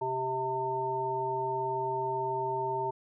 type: harmonic tone with a mistuned harmonic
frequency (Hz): 130.5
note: C3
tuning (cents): -4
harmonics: 1 / 3 / 5 / 7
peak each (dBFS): -42 / -34 / -39 / -31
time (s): 0.01-2.91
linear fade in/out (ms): 10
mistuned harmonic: 7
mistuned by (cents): -17
effects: none